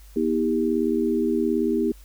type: tone cluster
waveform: sine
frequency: 242.2 / 319.6 / 398.5 Hz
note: B3 / D#4 / G4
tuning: -34 / +47 / +28 cents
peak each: -24 dBFS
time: 0.16-1.92 s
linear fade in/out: 5 ms
effects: added 50 Hz sine -44 dBFS peak until 2.04 s + white hiss -55 dBFS RMS until 2.04 s